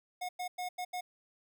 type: tone bursts at uneven times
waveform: square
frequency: 724 Hz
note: F#5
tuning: 38 cents flat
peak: -36 dBFS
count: 5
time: 0.21-0.29 / 0.39-0.48 / 0.58-0.69 / 0.78-0.85 / 0.93-1.01 s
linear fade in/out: 10 ms
effects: none